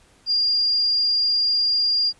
sine tone, 4808 Hz, D8, 40 cents sharp, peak -17 dBFS, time 0.26-2.13 s, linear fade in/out 50 ms, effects pink hiss -56 dBFS RMS until 2.19 s + resampled to 24000 Hz

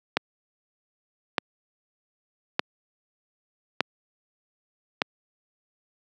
click train, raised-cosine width 0.3 ms, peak -4 dBFS, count 5, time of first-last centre 0.17-5.018 s, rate 0.825 Hz, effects high-pass 200 Hz 12 dB/octave

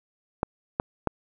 clicks, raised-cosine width 1 ms, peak -9 dBFS, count 3, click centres 0.431 / 0.799 / 1.073 s, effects none

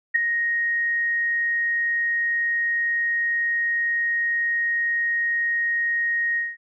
sine tone with ADSR envelope, 1871 Hz, A#6, 6 cents sharp, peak -12 dBFS, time 0.14-6.57 s, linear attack 18 ms, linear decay 5 ms, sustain -8 dB, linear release 200 ms, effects none

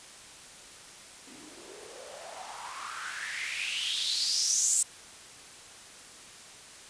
blue noise with band-pass filter sweep, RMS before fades -33 dBFS, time 1.27-4.83 s, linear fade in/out 5 ms, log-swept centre 250 to 8000 Hz, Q 5.6, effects white hiss -49 dBFS RMS until 6.89 s + resampled to 22050 Hz

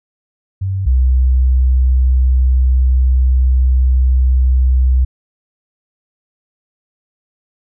sine tone pair in turn, 95.7 / 63.87 Hz, G2 / C2, -41 / -41 cents, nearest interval perfect fifth, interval 700 cents, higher first, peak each -15 / -8 dBFS, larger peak second, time 0.61-0.86 / 0.86-5.05 s, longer second, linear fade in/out 10 ms, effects none

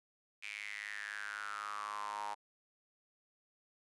sawtooth tone with high-pass filter sweep, 103.83 Hz, G#2, in tune, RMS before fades -43 dBFS, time 0.42-2.35 s, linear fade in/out 20 ms, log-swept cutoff 2400 to 870 Hz, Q 7.9, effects resampled to 24000 Hz

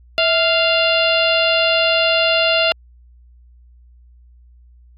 harmonic tone with a mistuned harmonic, 696 Hz, F5, 6 cents flat, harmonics 1 / 2 / 3 / 4 / 5 / 6 / 7, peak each -17 / -22 / -27 / -17 / -24 / -24 / -29 dBFS, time 0.18-2.72 s, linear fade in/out 0 ms, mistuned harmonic 1, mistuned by -110 cents, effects added 60 Hz sine -44 dBFS peak until 4.97 s + AAC 64 kbps

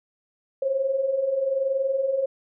sine tone pair together, 520 / 541 Hz, C5 / C#5, -11 / -42 cents, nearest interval minor second, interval 69 cents, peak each -29 / -22 dBFS, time 0.62-2.26 s, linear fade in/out 5 ms, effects none

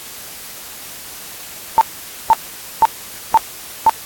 sine tone bursts, 896 Hz, A5, 31 cents sharp, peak -5 dBFS, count 5, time 1.78-3.895 s, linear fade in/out 0 ms, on 31 ms, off 490 ms, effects white hiss -33 dBFS RMS until 4.05 s + AAC 64 kbps

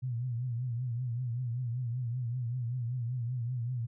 sine tone with vibrato, 121.8 Hz, B2, 24 cents flat, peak -31 dBFS, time 0.02-3.87 s, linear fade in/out 20 ms, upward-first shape triangle, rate 5.2 Hz, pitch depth 120 cents each way, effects none

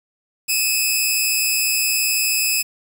10% pulse tone pair together, 2500 / 2619 Hz, D#7 / E7, +8 / -12 cents, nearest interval minor second, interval 80 cents, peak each -11 dBFS, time 0.48-2.63 s, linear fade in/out 20 ms, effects 7-bit

